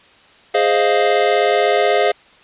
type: chord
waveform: square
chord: F minor seventh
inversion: first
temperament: equal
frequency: 415.3 / 523.3 / 622.3 / 698.5 Hz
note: Ab4 / C5 / Eb5 / F5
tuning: 0 / 0 / 0 / 0 cents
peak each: -18 / -20 / -20 / -18 dBFS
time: 0.54-2.12 s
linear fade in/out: 10 ms
effects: white hiss -48 dBFS RMS until 2.43 s + resampled to 8000 Hz